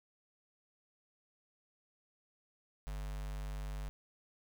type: tone with notch filter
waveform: square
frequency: 50 Hz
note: G1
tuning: 35 cents sharp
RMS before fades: -41 dBFS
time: 2.87-3.89 s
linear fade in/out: 0 ms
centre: 320 Hz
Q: 1.1
effects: none